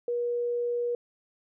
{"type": "tone", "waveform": "sine", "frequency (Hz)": 480, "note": "B4", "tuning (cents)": -49, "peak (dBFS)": -26, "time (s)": [0.08, 0.95], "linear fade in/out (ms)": 2, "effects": []}